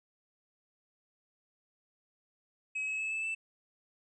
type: tone with pitch steps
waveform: triangle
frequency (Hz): 2550 / 2574 / 2598 / 2622 / 2646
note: D#7 / E7 / E7 / E7 / E7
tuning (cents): +42 / -42 / -26 / -10 / +6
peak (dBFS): -31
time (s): 2.75-3.35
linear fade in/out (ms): 10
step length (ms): 120
effects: resampled to 24000 Hz